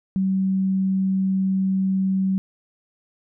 sine tone, 190.8 Hz, G3, 47 cents flat, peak -18 dBFS, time 0.16-2.38 s, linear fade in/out 0 ms, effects none

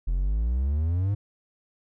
triangle exponential sweep, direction up, 41.39 to 104.2 Hz, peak -20 dBFS, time 0.07-1.15 s, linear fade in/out 10 ms, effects none

